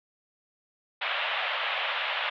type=band-pass noise; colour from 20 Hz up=white; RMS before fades=-30 dBFS; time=1.01-2.3 s; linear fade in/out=10 ms; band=560 to 3400 Hz; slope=48 dB/octave; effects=none